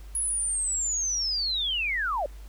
sine linear sweep, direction down, 10548 to 528 Hz, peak -25 dBFS, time 0.15-2.26 s, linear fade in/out 2 ms, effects added 50 Hz sine -40 dBFS peak until 2.48 s + pink hiss -56 dBFS RMS until 2.48 s

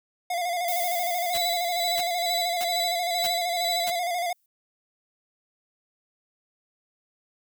square tone with vibrato, 702 Hz, F5, 9 cents sharp, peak -26 dBFS, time 0.3-4.33 s, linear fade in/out 5 ms, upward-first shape square, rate 13 Hz, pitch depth 46 cents each way
violet noise with exponential decay, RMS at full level -30 dBFS, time 0.68-4.46 s, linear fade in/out 2 ms, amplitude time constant 820 ms
40% pulse tone with tremolo, 3951 Hz, B7, in tune, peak -25 dBFS, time 1.33-3.99 s, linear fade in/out 2 ms, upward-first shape sine, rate 2.2 Hz, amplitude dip 65%
white noise bursts, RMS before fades -32 dBFS, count 5, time 1.34-3.905 s, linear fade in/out 10 ms, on 41 ms, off 590 ms
effects none

